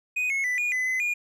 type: tone with pitch steps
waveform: triangle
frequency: 2493 / 2181 / 1989 / 2443 / 2014 / 2032 / 2431 Hz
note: D#7 / C#7 / B6 / D#7 / B6 / B6 / D#7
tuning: +3 / -29 / +12 / -32 / +33 / +49 / -41 cents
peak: -22 dBFS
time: 0.16-1.14 s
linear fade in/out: 10 ms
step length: 140 ms
effects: none